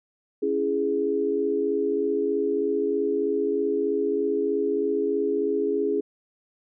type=chord; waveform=sine; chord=C# minor; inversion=none; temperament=just; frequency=277.2 / 332.6 / 415.8 Hz; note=C#4 / E4 / G#4; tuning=0 / +16 / +2 cents; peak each=-29 / -29 / -23 dBFS; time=0.42-6.01 s; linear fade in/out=10 ms; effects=none